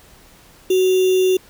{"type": "tone with sample-and-hold", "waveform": "sine", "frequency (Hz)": 372.6, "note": "F#4", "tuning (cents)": 12, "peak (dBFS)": -12, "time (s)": [0.7, 1.37], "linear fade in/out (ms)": 5, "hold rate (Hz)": 3150, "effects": ["pink hiss -48 dBFS RMS until 1.49 s"]}